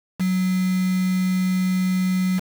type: tone with quantisation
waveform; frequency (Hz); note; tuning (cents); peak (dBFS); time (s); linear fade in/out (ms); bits
sine; 185; F#3; 0; -18; 0.19-2.4; 20; 5
effects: none